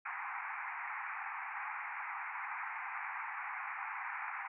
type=band-pass noise; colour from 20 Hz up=pink; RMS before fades=-42 dBFS; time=0.05-4.48 s; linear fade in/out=10 ms; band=790 to 2400 Hz; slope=96 dB/octave; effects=none